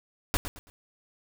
pink noise with echo, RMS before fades -25 dBFS, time 0.34-0.37 s, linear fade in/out 0 ms, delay 110 ms, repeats 3, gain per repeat -10 dB, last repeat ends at 0.7 s, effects none

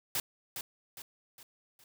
white noise with echo, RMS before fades -32 dBFS, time 0.15-0.2 s, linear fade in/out 2 ms, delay 410 ms, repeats 4, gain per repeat -7 dB, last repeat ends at 1.84 s, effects none

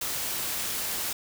white noise, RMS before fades -31 dBFS, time 0.01-1.13 s, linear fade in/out 5 ms, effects none

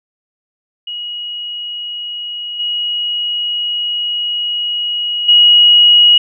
sine tone with level steps, 2900 Hz, F#7, 35 cents flat, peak -21 / -15 / -4 dBFS, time 0.87-6.18 s, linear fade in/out 5 ms, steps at 2.59 / 5.28 s, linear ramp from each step 10 ms, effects none

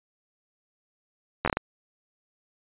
slowing click train, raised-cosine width 0.5 ms, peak -9 dBFS, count 6, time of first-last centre 1.45-1.57 s, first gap 11 ms, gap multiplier 1.4, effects resampled to 8000 Hz

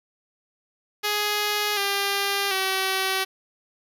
5% pulse tone with pitch steps, 417 / 398.9 / 381.5 Hz, G#4 / G4 / G4, +7 / +30 / -47 cents, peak -11 dBFS, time 1.03-3.25 s, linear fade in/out 20 ms, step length 740 ms, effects none

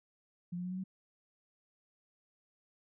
sine tone with pitch steps, 175.2 / 178.47 / 181.8 / 185.19 / 188.64 Hz, F3 / F3 / F#3 / F#3 / F#3, +6 / +38 / -30 / +2 / +34 cents, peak -36 dBFS, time 0.52-0.84 s, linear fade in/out 10 ms, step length 64 ms, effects none

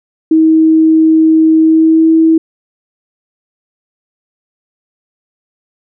sine tone with pitch glide, 318.7 to 323.1 Hz, D#4 to E4, +42 to -35 cents, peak -4 dBFS, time 0.31-2.38 s, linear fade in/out 5 ms, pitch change +23 cents, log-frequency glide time 1.6-2.11 s, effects none

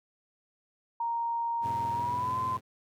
sine tone with pitch glide, 932 to 1028.2 Hz, A#5 to C6, -1 to -31 cents, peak -28 dBFS, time 1-2.57 s, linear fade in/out 5 ms, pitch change +170 cents, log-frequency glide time 1.91-2.39 s
sawtooth chord, F major, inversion none, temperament equal with one note detuned, 89.35 / 110 / 130.81 Hz, F2 / A2 / C3, +40 / 0 / 0 cents, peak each -41 / -38 / -40 dBFS, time 1.61-2.61 s, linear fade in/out 50 ms
effects none

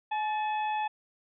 harmonic tone with a mistuned harmonic, 853 Hz, G#5, 46 cents sharp, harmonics 1 / 2 / 3 / 4, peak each -28 / -42 / -40 / -47 dBFS, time 0.11-0.88 s, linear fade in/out 10 ms, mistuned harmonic 2, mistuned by +60 cents, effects none

